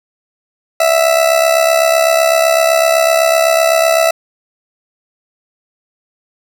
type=tone with amplitude modulation; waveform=40% pulse; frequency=659.3 Hz; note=E5; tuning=in tune; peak=-5 dBFS; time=0.8-4.11 s; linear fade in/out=5 ms; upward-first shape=sine; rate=67.9 Hz; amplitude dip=65%; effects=none